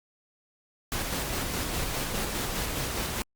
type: noise with tremolo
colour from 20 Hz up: pink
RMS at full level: -30 dBFS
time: 0.92-3.22 s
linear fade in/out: 0 ms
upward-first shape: square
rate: 4.9 Hz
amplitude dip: 25%
effects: Opus 48 kbps